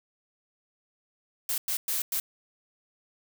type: noise bursts at uneven times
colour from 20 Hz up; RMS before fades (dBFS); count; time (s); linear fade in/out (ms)
blue; -29; 4; 1.49-1.58 / 1.68-1.77 / 1.88-2.02 / 2.12-2.2; 2
effects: none